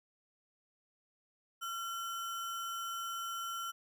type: tone with sample-and-hold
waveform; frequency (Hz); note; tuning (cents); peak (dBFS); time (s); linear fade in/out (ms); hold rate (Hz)
sine; 1366; F6; -39; -37; 1.61-3.72; 20; 4410
effects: none